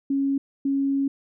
sine tone pair in turn, 275.4 / 275.4 Hz, C#4 / C#4, -11 / -11 cents, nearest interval unison, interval 0 cents, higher neither, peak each -20 dBFS, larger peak neither, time 0.1-0.38 / 0.65-1.08 s, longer second, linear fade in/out 5 ms, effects none

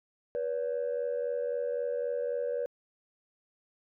sine tone pair together, 486.8 / 570.6 Hz, B4 / C#5, -25 / +50 cents, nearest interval minor third, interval 275 cents, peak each -30 / -32 dBFS, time 0.35-2.66 s, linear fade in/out 0 ms, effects tanh soft clip ceiling -25 dBFS

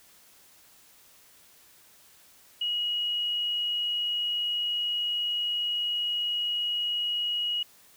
sine tone, 2900 Hz, F#7, 35 cents flat, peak -26 dBFS, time 2.61-7.63 s, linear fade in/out 5 ms, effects white hiss -57 dBFS RMS until 7.96 s

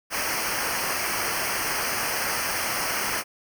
pink noise with comb filter, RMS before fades -27 dBFS, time 0.1-3.24 s, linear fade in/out 50 ms, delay 0.27 ms, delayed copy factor -0.9, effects none

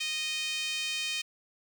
5% pulse tone with high-pass filter, 620 Hz, D#5, 6 cents flat, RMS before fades -33 dBFS, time 0-1.22 s, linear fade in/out 10 ms, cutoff 2600 Hz, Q 3.2, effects none

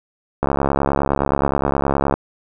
click train, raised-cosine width 1 ms, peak -3 dBFS, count 120, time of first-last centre 0.43-2.14 s, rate 69.6 Hz, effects none

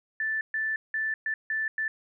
sine tone bursts at uneven times, 1760 Hz, A6, in tune, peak -26 dBFS, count 6, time 0.2-0.41 / 0.54-0.76 / 0.94-1.14 / 1.26-1.34 / 1.5-1.68 / 1.78-1.88 s, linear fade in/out 2 ms, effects none

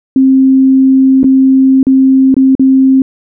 sine tone with dropouts, 265.1 Hz, C4, 23 cents sharp, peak -3 dBFS, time 0.16-3.02 s, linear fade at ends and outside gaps 2 ms, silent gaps 1.232-1.242 / 1.83-1.868 / 2.343-2.366 / 2.552-2.595 s, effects none

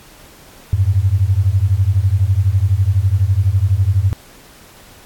sine beating tone pair, 90.5 / 102.5 Hz, F#2 / G#2, -38 / -22 cents, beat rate 12 Hz, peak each -14 dBFS, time 0.73-4.13 s, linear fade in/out 0 ms, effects pink hiss -43 dBFS RMS until 5.05 s + AAC 64 kbps

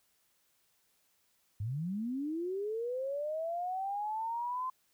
sine linear sweep, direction up, 94.9 to 1039 Hz, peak -33 dBFS, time 1.6-4.7 s, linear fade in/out 5 ms, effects white hiss -73 dBFS RMS until 4.93 s

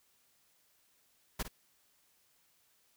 pink noise with echo, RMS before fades -35 dBFS, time 1.39-1.43 s, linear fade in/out 10 ms, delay 54 ms, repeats 1, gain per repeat -10 dB, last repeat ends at 1.484 s, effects white hiss -71 dBFS RMS until 2.96 s

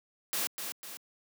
white noise with echo, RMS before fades -32 dBFS, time 0.33-0.47 s, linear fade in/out 0 ms, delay 250 ms, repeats 2, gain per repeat -6 dB, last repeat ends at 0.97 s, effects high-pass 200 Hz 12 dB/octave

